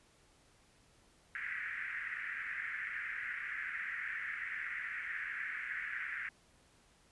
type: band-pass noise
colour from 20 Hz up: pink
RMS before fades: -41 dBFS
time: 1.35-6.29 s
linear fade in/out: 2 ms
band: 1600 to 2100 Hz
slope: 48 dB/octave
effects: pink hiss -67 dBFS RMS until 7.11 s + resampled to 24000 Hz